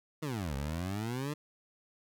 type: exponential two-way sweep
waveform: 20% pulse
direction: down then up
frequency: 163.6 to 66.6 to 153.2 Hz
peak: -29 dBFS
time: 0.22-1.34 s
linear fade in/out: 10 ms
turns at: 0.55 s
effects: none